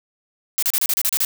blue noise bursts, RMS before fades -19 dBFS, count 9, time 0.58-1.249 s, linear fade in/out 0 ms, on 45 ms, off 33 ms, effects none

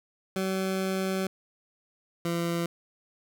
20% pulse tone pair in turn, 190 / 170.01 Hz, F#3 / F3, +46 / -46 cents, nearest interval major second, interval 192 cents, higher first, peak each -22 dBFS, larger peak neither, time 0.36-1.27 / 2.25-2.66 s, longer first, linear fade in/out 2 ms, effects none

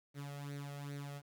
sawtooth tone with flanger, 142.5 Hz, C#3, 48 cents sharp, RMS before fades -45 dBFS, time 0.14-1.22 s, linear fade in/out 50 ms, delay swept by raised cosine 0.48 to 1.58 ms, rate 2.5 Hz, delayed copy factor +0.7, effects 11-bit

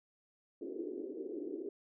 white band-pass noise, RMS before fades -42 dBFS, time 0.61-1.69 s, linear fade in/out 2 ms, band 290 to 420 Hz, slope 48 dB/octave, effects none

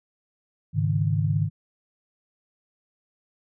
sine chord, Ab suspended fourth, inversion none, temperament just, 103.83 / 138.43 / 155.74 Hz, Ab2 / Db3 / Eb3, 0 / -2 / +2 cents, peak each -24 / -27 / -24 dBFS, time 0.73-1.5 s, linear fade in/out 50 ms, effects none

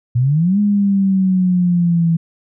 sine exponential two-way sweep, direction up then down, 116.54 to 207.7 to 164.4 Hz, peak -11 dBFS, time 0.15-2.17 s, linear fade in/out 10 ms, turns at 0.59 s, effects none

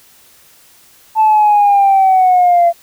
sine linear sweep, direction down, 880 to 679 Hz, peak -5 dBFS, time 1.15-2.73 s, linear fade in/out 50 ms, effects tanh soft clip ceiling -3 dBFS + white hiss -46 dBFS RMS until 2.82 s

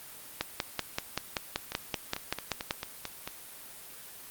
two click trains, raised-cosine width 0.2 ms, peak -11 / -17 dBFS, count 13 / 8, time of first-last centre 0.41-2.709 / 1.72-3.276 s, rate 5.22 / 4.5 Hz, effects white hiss -47 dBFS RMS until 4.3 s + Opus 32 kbps

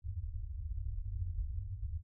white low-pass noise, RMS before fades -39 dBFS, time 0.02-2.03 s, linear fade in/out 50 ms, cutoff 100 Hz, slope 96 dB/octave, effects none

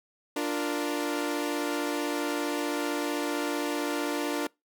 sawtooth chord, Bb major, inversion first, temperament equal, 293.7 / 349.2 / 466.2 Hz, D4 / F4 / Bb4, 0 / 0 / 0 cents, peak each -26 / -30 / -31 dBFS, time 0.36-4.47 s, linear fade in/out 5 ms, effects noise-tail reverb RT60 0.2 s tail -24 dB re dry

